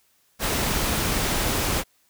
pink noise, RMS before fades -24 dBFS, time 0.39-1.84 s, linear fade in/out 50 ms, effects white hiss -64 dBFS RMS until 2.09 s

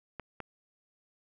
clicks, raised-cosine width 0.5 ms, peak -24 dBFS, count 2, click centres 0.197 / 0.403 s, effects none

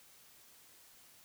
silence, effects white hiss -61 dBFS RMS until 1.24 s

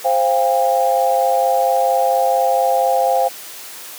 sine chord, C suspended fourth, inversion none, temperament equal with one note detuned, 523.3 / 698.5 / 802.8 Hz, C5 / F5 / G5, 0 / 0 / +41 cents, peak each -17 dBFS, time 0.04-3.29 s, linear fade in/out 20 ms, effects white hiss -34 dBFS RMS until 3.98 s + high-pass 300 Hz 12 dB/octave

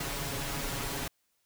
pink noise with comb filter, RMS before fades -35 dBFS, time 0-1.08 s, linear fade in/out 5 ms, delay 7.2 ms, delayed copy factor +0.75, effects white hiss -75 dBFS RMS until 1.45 s

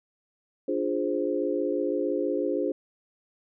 sine chord, D half-diminished seventh, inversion none, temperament equal, 293.7 / 349.2 / 415.3 / 523.3 Hz, D4 / F4 / Ab4 / C5, 0 / 0 / 0 / 0 cents, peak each -30 dBFS, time 0.68-2.72 s, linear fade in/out 5 ms, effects none

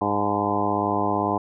harmonic tone with a mistuned harmonic, 102.4 Hz, G#2, 24 cents flat, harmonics 1 / 2 / 3 / 4 / 5 / 6 / 7 / 8 / 9 / 10, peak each -33 / -30 / -28 / -30 / -33 / -32 / -28 / -28 / -31 / -28 dBFS, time 0.01-1.38 s, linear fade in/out 5 ms, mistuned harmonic 8, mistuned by +51 cents, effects none

